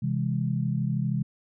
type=chord; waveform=sine; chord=C augmented; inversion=none; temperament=just; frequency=130.81 / 163.52 / 204.4 Hz; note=C3 / E3 / G#3; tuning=0 / -14 / -27 cents; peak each=-27 / -29 / -30 dBFS; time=0.02-1.23 s; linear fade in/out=10 ms; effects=none